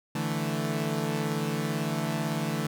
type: chord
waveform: sawtooth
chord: D suspended second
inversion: none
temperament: equal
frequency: 146.83 / 164.81 / 220 Hz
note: D3 / E3 / A3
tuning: 0 / 0 / 0 cents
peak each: -28 dBFS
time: 0.15-2.67 s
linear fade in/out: 5 ms
effects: none